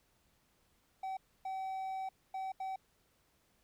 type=tone bursts at uneven times; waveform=triangle; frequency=764 Hz; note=G5; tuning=45 cents flat; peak=-35 dBFS; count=4; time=1.03-1.17 / 1.45-2.09 / 2.34-2.52 / 2.6-2.76 s; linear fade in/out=5 ms; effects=pink hiss -73 dBFS RMS until 3.63 s